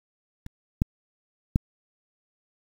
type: clicks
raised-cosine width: 5 ms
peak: -26 / -8 / -7 dBFS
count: 3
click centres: 0.464 / 0.819 / 1.559 s
effects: 7-bit